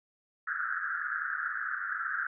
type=band-pass noise; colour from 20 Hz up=white; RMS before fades=-34 dBFS; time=0.47-2.27 s; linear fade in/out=5 ms; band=1300 to 1700 Hz; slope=96 dB/octave; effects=none